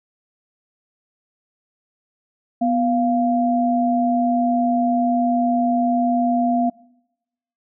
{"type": "tone pair together", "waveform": "sine", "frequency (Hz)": [245.8, 695.2], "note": ["B3", "F5"], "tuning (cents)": [-8, -8], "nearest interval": "octave + tritone", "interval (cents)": 1800, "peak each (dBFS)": [-18, -19], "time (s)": [2.61, 6.7], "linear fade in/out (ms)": 10, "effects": ["noise-tail reverb RT60 0.9 s tail -24 dB re dry"]}